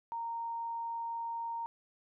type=tone; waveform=sine; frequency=926 Hz; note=A#5; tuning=12 cents flat; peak=-35 dBFS; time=0.12-1.66 s; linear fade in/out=0 ms; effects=none